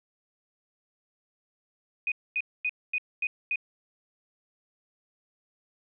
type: tone bursts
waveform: sine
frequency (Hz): 2489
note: D#7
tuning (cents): 0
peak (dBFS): -25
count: 6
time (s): 2.07-3.558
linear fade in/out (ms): 2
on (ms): 48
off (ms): 240
effects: none